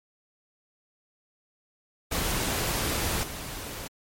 pink noise with level steps, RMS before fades -28 / -37 dBFS, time 2.11-3.88 s, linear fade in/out 10 ms, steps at 3.23 s, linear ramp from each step 5 ms, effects MP3 64 kbps

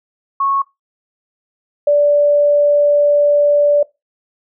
sine tone pair in turn, 1100 / 582.7 Hz, C#6 / D5, -14 / -14 cents, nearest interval major seventh, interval 1100 cents, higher first, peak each -13 / -8 dBFS, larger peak second, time 0.4-0.62 / 1.87-3.83 s, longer second, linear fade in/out 5 ms, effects noise-tail reverb RT60 0.2 s tail -21 dB re dry

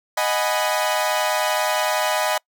sawtooth chord, G# minor seventh, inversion second, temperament equal with one note detuned, 620.1 / 740 / 830.6 / 987.8 Hz, D#5 / F#5 / G#5 / B5, -6 / 0 / 0 / 0 cents, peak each -19 / -22 / -22 / -22 dBFS, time 0.17-2.38 s, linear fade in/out 5 ms, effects noise-tail reverb RT60 0.1 s tail -26 dB re dry

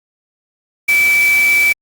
sine tone in noise, 2313 Hz, D7, 27 cents flat, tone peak -9 dBFS, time 0.88-1.73 s, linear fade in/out 10 ms, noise white, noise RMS -24 dBFS, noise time 0.88-1.73 s, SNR +12 dB, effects Opus 48 kbps

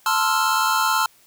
square chord, F major seventh, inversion first, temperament equal, 880 / 1046.5 / 1318.5 / 1396.9 Hz, A5 / C6 / E6 / F6, 0 / 0 / 0 / 0 cents, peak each -24 dBFS, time 0.06-1.06 s, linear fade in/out 2 ms, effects white hiss -55 dBFS RMS until 1.26 s

